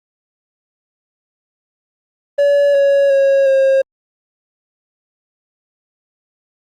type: tone with pitch steps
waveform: triangle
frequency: 570 / 558.9 / 548 / 537.4 Hz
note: C#5 / C#5 / C#5 / C5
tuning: +48 / +14 / -20 / +46 cents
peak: -7 dBFS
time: 2.38-3.82 s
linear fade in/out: 10 ms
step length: 360 ms
effects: Opus 24 kbps